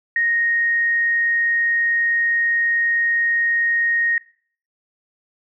sine tone, 1864.7 Hz, A#6, in tune, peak -16 dBFS, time 0.16-4.18 s, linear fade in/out 2 ms, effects noise-tail reverb RT60 0.5 s tail -20 dB re dry

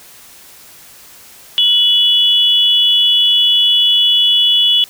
sine tone pair together, 2960 / 3397 Hz, F#7 / G#7, 0 / +38 cents, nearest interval major second, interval 238 cents, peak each -11 dBFS, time 1.58-4.84 s, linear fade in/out 0 ms, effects white hiss -40 dBFS RMS until 4.89 s

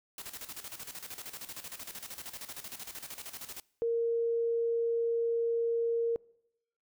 white noise with tremolo, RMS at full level -42 dBFS, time 0.18-3.6 s, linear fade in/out 2 ms, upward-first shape square, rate 13 Hz, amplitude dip 70%
sine tone, 464.1 Hz, A#4, 8 cents flat, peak -27 dBFS, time 3.82-6.16 s, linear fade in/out 0 ms
effects noise-tail reverb RT60 0.8 s tail -25 dB re dry

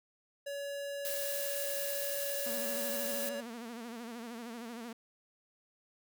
square tone, 565 Hz, C#5, 33 cents sharp, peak -38 dBFS, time 0.46-3.41 s, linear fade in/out 10 ms
blue noise, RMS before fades -38 dBFS, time 1.05-3.29 s, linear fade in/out 0 ms
sawtooth tone with vibrato, 233.5 Hz, A#3, 3 cents sharp, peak -38 dBFS, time 2.46-4.93 s, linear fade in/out 5 ms, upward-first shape sine, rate 13 Hz, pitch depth 85 cents each way
effects none

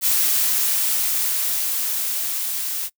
blue noise with level ramp, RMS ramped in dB -18 to -26 dBFS, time 0.01-2.9 s, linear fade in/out 50 ms, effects noise-tail reverb RT60 0.1 s tail -23 dB re dry

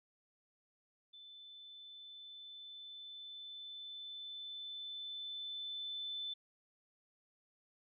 sine tone with level ramp, 3520 Hz, A7, in tune, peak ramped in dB -53 to -39 dBFS, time 1.13-6.34 s, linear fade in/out 10 ms, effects none

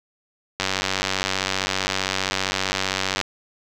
click train, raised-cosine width 0.2 ms, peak -4 dBFS, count 250, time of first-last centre 0.6-3.213 s, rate 95.3 Hz, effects none

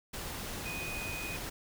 sine tone in noise, 2490 Hz, D#7, 1 cent sharp, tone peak -39 dBFS, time 0.65-1.37 s, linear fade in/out 10 ms, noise pink, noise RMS -40 dBFS, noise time 0.13-1.5 s, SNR -2 dB, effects none

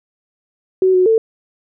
sine tone with pitch steps, 375 / 367.4 / 446.8 Hz, F#4 / F#4 / A4, +23 / -12 / +27 cents, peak -9 dBFS, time 0.82-1.18 s, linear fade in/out 2 ms, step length 120 ms, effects none

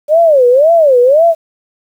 sine tone with vibrato, 574 Hz, D5, 40 cents flat, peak -4 dBFS, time 0.08-1.35 s, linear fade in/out 50 ms, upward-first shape sine, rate 1.9 Hz, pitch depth 290 cents each way, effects 7-bit

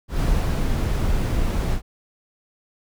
brown noise with ADSR envelope, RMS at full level -19 dBFS, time 0.08-1.82 s, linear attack 130 ms, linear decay 370 ms, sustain -2 dB, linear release 88 ms, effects none

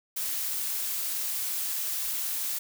blue noise, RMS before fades -31 dBFS, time 0.16-2.59 s, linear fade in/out 10 ms, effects none

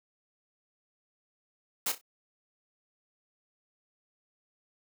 white noise with echo, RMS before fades -30 dBFS, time 1.86-1.92 s, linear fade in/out 5 ms, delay 31 ms, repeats 3, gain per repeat -11 dB, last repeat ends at 2.013 s, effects high-pass 200 Hz 12 dB/octave

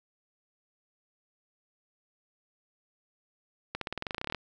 accelerating click train, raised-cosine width 0.3 ms, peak -17 dBFS, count 16, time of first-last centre 3.75-4.347 s, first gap 63 ms, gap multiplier 0.93, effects none

